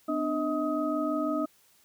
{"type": "tone cluster", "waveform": "sine", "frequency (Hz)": [252.8, 299, 635, 1260], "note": ["B3", "D4", "D#5", "D#6"], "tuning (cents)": [41, 31, 35, 21], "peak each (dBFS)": [-34, -29, -32, -34], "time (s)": [0.08, 1.46], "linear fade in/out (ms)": 10, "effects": ["white hiss -63 dBFS RMS until 1.84 s"]}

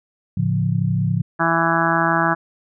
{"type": "chord", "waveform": "sine", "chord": "A augmented", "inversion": "none", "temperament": "equal with one note detuned", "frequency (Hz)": [110, 141.1, 174.61], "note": ["A2", "C#3", "E#3"], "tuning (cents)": [0, 31, 0], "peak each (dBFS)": -21, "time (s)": [0.37, 1.22], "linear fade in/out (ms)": 5}
{"type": "harmonic tone", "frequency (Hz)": 166, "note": "E3", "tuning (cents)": 12, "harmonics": [1, 2, 4, 5, 6, 7, 8, 9, 10], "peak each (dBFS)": [-24, -24, -24, -24, -24, -24, -24, -24, -24], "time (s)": [1.39, 2.35], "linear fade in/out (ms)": 20}
{"effects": []}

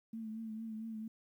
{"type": "tone with vibrato", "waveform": "sine", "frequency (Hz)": 221.6, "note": "A3", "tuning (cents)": 13, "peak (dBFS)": -40, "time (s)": [0.13, 1.08], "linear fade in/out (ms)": 5, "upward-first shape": "triangle", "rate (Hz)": 4.4, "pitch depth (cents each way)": 45, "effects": ["12-bit"]}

